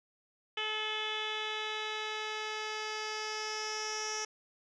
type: tone with low-pass filter sweep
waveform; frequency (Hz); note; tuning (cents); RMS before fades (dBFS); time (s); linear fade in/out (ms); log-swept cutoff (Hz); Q
10% pulse; 431; A4; -36; -37; 0.57-4.25; 5; 3200 to 5700; 6.9
effects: none